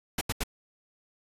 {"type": "noise bursts", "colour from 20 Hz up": "pink", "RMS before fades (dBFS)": -29, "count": 3, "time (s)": [0.18, 0.436], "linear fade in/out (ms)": 5, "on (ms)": 32, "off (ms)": 80, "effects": ["resampled to 32000 Hz"]}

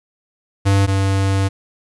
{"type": "tone pair in turn", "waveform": "square", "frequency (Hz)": [98.5, 97.31], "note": ["G2", "G2"], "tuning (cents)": [9, -12], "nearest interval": "unison", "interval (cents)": 21, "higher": "first", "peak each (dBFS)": [-12, -15], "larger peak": "first", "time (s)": [[0.65, 0.87], [0.87, 1.49]], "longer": "second", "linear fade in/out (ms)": 20, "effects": ["resampled to 24000 Hz", "9-bit"]}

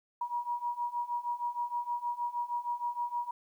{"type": "beating tone pair", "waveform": "sine", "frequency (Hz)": [956, 962.4], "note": ["A#5", "B5"], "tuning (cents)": [43, -45], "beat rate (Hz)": 6.4, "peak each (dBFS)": [-36, -34], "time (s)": [0.21, 3.31], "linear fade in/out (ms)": 5, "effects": ["11-bit"]}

